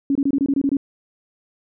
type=tone bursts; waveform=sine; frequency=277.2 Hz; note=C#4; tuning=in tune; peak=-15 dBFS; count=9; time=0.1-0.769 s; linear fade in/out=2 ms; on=53 ms; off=24 ms; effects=none